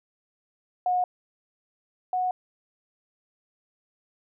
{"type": "tone pair in turn", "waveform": "sine", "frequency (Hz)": [725, 734.3], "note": ["F#5", "F#5"], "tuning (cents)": [-35, -13], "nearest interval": "unison", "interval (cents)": 22, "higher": "second", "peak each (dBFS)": [-21, -23], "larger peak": "first", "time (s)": [[0.86, 1.04], [2.13, 2.31]], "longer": "neither", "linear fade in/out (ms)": 2, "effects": []}